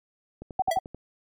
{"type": "click train", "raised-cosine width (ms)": 2, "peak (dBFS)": -26, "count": 7, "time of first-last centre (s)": [0.42, 0.946], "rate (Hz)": 11.4}
{"type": "tone bursts", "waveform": "sine", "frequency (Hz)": 758, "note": "F#5", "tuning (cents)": 42, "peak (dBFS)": -20, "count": 3, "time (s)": [0.59, 0.79], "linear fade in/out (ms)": 5, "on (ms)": 32, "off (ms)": 52}
{"type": "tone with exponential decay", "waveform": "square", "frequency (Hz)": 659.3, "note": "E5", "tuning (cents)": 0, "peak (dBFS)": -21, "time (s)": [0.71, 0.8], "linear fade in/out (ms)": 5, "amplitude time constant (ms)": 18}
{"effects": []}